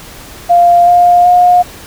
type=tone with pitch steps; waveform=sine; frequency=697 / 705.9 / 714.9 Hz; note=F5 / F5 / F5; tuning=-4 / +18 / +40 cents; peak=-3 dBFS; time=0.49-1.63 s; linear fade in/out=20 ms; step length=380 ms; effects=pink hiss -32 dBFS RMS until 1.86 s